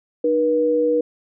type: tone pair together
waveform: sine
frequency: 304.9 / 482.3 Hz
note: D#4 / B4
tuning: -35 / -41 cents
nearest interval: minor sixth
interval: 794 cents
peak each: -22 / -16 dBFS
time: 0.24-1.01 s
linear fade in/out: 5 ms
effects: none